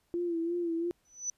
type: tone with vibrato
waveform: sine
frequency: 340 Hz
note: F4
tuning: 46 cents flat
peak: -29 dBFS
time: 0.14-0.91 s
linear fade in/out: 0 ms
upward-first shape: sine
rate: 2.9 Hz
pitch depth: 55 cents each way
type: tone with exponential growth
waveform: sine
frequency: 5980 Hz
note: F#8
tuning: 17 cents sharp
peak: -28 dBFS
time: 1.05-1.3 s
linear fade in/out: 2 ms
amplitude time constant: 53 ms
effects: pink hiss -73 dBFS RMS until 1.37 s + resampled to 32000 Hz